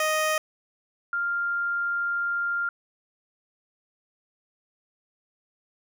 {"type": "tone pair in turn", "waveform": ["15% pulse", "sine"], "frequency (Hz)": [622.3, 1397], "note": ["D#5", "F6"], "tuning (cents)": [0, 0], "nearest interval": "octave + major second", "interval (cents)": 1400, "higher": "second", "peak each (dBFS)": [-16, -24], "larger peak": "first", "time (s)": [[0, 0.38], [1.13, 2.69]], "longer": "second", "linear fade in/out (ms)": 2, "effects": []}